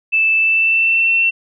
sine tone with pitch glide, 2637 to 2702 Hz, E7 to E7, 0 to +42 cents, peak -11 dBFS, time 0.12-1.31 s, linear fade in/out 20 ms, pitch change +42 cents, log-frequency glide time 0.36-1.16 s, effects none

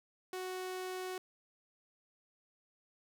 sawtooth tone, 370 Hz, F#4, in tune, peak -35 dBFS, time 0.33-1.18 s, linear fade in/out 2 ms, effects none

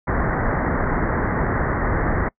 pink low-pass noise, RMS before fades -21 dBFS, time 0.07-2.29 s, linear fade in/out 10 ms, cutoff 2000 Hz, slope 96 dB/octave, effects noise-tail reverb RT60 0.1 s tail -26 dB re dry

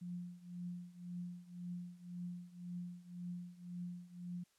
sine tone with tremolo, 176.6 Hz, F3, 20 cents sharp, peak -40 dBFS, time 0.01-4.44 s, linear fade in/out 10 ms, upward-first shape triangle, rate 1.9 Hz, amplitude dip 90%, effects white hiss -75 dBFS RMS until 4.58 s + low-pass 10000 Hz 12 dB/octave

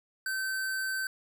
square tone, 1542 Hz, G6, 29 cents flat, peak -31 dBFS, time 0.26-1.07 s, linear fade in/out 2 ms, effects none

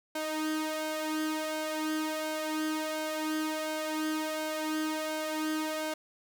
sawtooth tone with flanger, 311.1 Hz, D#4, in tune, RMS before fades -33 dBFS, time 0.15-5.94 s, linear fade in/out 5 ms, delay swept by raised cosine 1.3 to 2.6 ms, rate 1.4 Hz, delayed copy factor +0.65, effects none

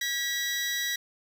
20% pulse tone pair together, 1630 / 1938.4 Hz, G#6 / B6, -33 / -33 cents, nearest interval minor third, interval 300 cents, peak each -33 / -23 dBFS, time 0.01-0.96 s, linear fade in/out 5 ms, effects none

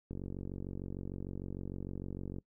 click train, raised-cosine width 3 ms, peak -28 dBFS, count 107, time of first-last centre 0.11-2.385 s, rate 46.6 Hz, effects noise-tail reverb RT60 0.1 s tail -22 dB re dry

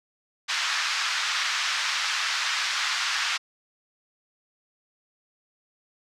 pink band-pass noise, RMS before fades -27 dBFS, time 0.48-3.38 s, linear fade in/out 20 ms, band 1200 to 5900 Hz, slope 24 dB/octave, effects none

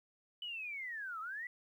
sine linear two-way sweep, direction down then up, 3000 to 1244.5 to 2002 Hz, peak -40 dBFS, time 0.42-1.47 s, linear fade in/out 2 ms, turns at 1.2 s, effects 12-bit

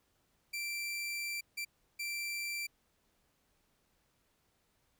sawtooth tone bursts at uneven times, 2349 Hz, D7, in tune, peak -33 dBFS, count 3, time 0.53-1.41 / 1.57-1.65 / 1.99-2.67 s, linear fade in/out 10 ms, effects pink hiss -75 dBFS RMS until 4.99 s

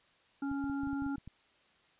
harmonic tone, 278.2 Hz, C#4, 6 cents sharp, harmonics 1 / 3 / 5, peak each -33 / -46 / -46 dBFS, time 0.42-1.16 s, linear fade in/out 5 ms
clicks, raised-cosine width 5 ms, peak -34 dBFS, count 10, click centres 0.515 / 0.641 / 0.698 / 0.834 / 0.872 / 0.931 / 1.022 / 1.064 / 1.182 / 1.276 s
effects white hiss -67 dBFS RMS until 1.99 s + resampled to 8000 Hz

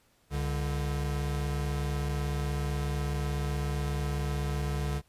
square tone pair together, 68.15 / 144.4 Hz, C#2 / D3, -29 / -29 cents, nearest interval octave + minor second, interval 1300 cents, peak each -32 / -33 dBFS, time 0.3-5.02 s, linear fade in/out 50 ms, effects pink hiss -67 dBFS RMS until 5.08 s + resampled to 32000 Hz

